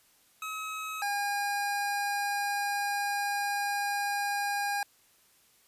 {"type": "tone pair in turn", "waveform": "25% pulse", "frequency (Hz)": [1279, 811.6], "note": ["D#6", "G#5"], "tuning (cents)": [47, -40], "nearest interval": "minor sixth", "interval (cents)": 787, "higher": "first", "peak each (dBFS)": [-31, -25], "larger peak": "second", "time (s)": [[0.42, 1.02], [1.02, 4.83]], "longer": "second", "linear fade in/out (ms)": 2, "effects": ["white hiss -64 dBFS RMS until 5.67 s", "resampled to 32000 Hz"]}